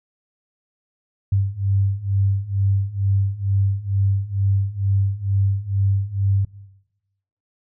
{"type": "beating tone pair", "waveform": "sine", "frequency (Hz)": [97.2, 99.4], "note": ["G2", "G2"], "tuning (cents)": [-14, 25], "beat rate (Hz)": 2.2, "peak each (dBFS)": [-21, -19], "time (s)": [1.32, 6.45], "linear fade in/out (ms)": 5, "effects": ["noise-tail reverb RT60 1.0 s tail -20 dB re dry"]}